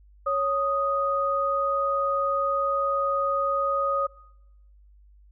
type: tone pair together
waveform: sine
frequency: 554.4 / 1244.6 Hz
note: C#5 / D#6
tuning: 0 / 0 cents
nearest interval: octave + major second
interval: 1400 cents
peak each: -26 / -24 dBFS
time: 0.26-4.07 s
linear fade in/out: 10 ms
effects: noise-tail reverb RT60 0.9 s tail -22 dB re dry + added 50 Hz sine -51 dBFS peak until 5.31 s